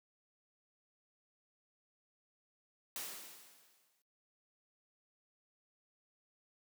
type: noise with exponential decay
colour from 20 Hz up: white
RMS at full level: -41 dBFS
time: 2.96-4.02 s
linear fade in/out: 1 ms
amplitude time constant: 230 ms
effects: noise-tail reverb RT60 0.4 s tail -23 dB re dry + high-pass 200 Hz 12 dB/octave